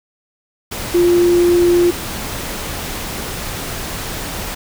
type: tone in noise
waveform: sine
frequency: 349.2 Hz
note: F4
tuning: in tune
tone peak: -9 dBFS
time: 0.94-1.91 s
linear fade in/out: 10 ms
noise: pink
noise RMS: -25 dBFS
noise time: 0.71-4.55 s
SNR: +13 dB
effects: none

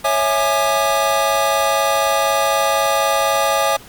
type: tone cluster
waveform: square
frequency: 553 / 657 / 833 / 1205 Hz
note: C#5 / E5 / G#5 / D6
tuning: -4 / -6 / +5 / +44 cents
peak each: -21 dBFS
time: 0.04-3.77 s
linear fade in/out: 10 ms
effects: pink hiss -41 dBFS RMS until 3.88 s + Opus 48 kbps

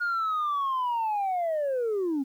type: linear sweep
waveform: sine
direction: down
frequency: 1438 to 259.2 Hz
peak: -23 dBFS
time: 0-2.24 s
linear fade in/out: 20 ms
effects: tanh soft clip ceiling -23 dBFS + 10-bit

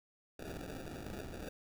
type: noise with sample-and-hold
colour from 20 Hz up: white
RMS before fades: -45 dBFS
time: 0.39-1.49 s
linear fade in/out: 5 ms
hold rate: 1050 Hz
effects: none

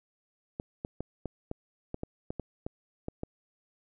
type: clicks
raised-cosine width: 2 ms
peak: -21 dBFS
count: 12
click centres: 0.599 / 0.849 / 1.006 / 1.257 / 1.514 / 1.944 / 2.034 / 2.305 / 2.397 / 2.665 / 3.084 / 3.234 s
effects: none

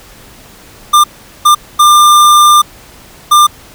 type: tone bursts at uneven times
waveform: square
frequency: 1196 Hz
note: D6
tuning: 31 cents sharp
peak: -3 dBFS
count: 4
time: 0.93-1.04 / 1.45-1.55 / 1.79-2.62 / 3.31-3.47 s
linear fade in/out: 10 ms
effects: pink hiss -37 dBFS RMS until 3.74 s

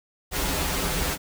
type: noise with comb filter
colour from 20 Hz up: pink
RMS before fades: -26 dBFS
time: 0.31-1.18 s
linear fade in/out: 50 ms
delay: 8.8 ms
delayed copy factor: -0.85
effects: none

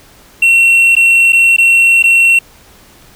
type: tone with dropouts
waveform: triangle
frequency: 2721 Hz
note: F7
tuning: 46 cents flat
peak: -3 dBFS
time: 0.42-2.39 s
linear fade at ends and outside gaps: 5 ms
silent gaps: 0.953-0.965 / 1.323-1.329 / 1.565-1.582 / 2.026-2.038 s
effects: pink hiss -42 dBFS RMS until 3.15 s

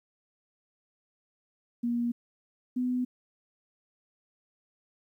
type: tone pair in turn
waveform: sine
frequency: 238 / 250.2 Hz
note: A#3 / B3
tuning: +36 / +23 cents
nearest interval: minor second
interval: 87 cents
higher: second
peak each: -26 dBFS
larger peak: neither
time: 1.83-2.12 / 2.76-3.05 s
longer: neither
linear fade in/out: 10 ms
effects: 11-bit

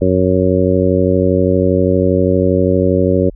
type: harmonic tone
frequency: 92.5 Hz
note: F#2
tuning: in tune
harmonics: 1 / 2 / 3 / 4 / 5 / 6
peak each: -17 / -17 / -17 / -17 / -17 / -17 dBFS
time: 0.01-3.3 s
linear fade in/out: 10 ms
effects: added 40 Hz sine -32 dBFS peak until 3.35 s

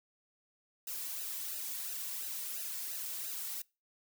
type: noise with flanger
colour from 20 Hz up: blue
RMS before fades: -40 dBFS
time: 0.87-3.62 s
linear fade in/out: 5 ms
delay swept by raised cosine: 0.88 to 2.48 ms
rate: 2.9 Hz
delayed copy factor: -0.85
effects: noise-tail reverb RT60 0.3 s tail -25 dB re dry

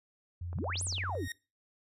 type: tone with pitch glide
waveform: sine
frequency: 87.2 to 91.96 Hz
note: F2 to F#2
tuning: -2 to -10 cents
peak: -36 dBFS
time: 0.41-1.28 s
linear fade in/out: 5 ms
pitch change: +92 cents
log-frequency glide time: 0.53-1.02 s
type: click train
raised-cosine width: 1 ms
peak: -34 dBFS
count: 12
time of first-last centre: 0.53-1.151 s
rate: 17.7 Hz
type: exponential two-way sweep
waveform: sine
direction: up then down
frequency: 84.9 to 10900 to 230 Hz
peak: -34 dBFS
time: 0.54-1.26 s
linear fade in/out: 20 ms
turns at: 0.83 s
type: tone with exponential growth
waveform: sawtooth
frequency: 1864.7 Hz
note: A#6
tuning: in tune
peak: -32 dBFS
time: 1.06-1.32 s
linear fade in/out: 2 ms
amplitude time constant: 56 ms
effects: noise-tail reverb RT60 0.3 s tail -23 dB re dry + resampled to 32000 Hz

